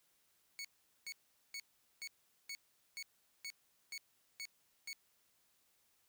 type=tone bursts; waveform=20% pulse; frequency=2222 Hz; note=C#7; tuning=4 cents sharp; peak=-38 dBFS; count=10; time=0.59-4.93 s; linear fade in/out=0 ms; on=56 ms; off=420 ms; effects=white hiss -75 dBFS RMS until 6.08 s